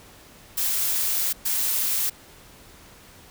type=noise bursts at uneven times; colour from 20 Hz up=blue; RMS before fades=-24 dBFS; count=2; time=0.57-1.33 / 1.45-2.1 s; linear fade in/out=10 ms; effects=pink hiss -49 dBFS RMS until 3.3 s